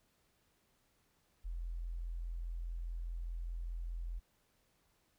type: tone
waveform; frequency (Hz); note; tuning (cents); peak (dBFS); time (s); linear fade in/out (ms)
sine; 42.43; F1; -49; -38; 1.44-4.2; 20
effects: pink hiss -75 dBFS RMS until 5.18 s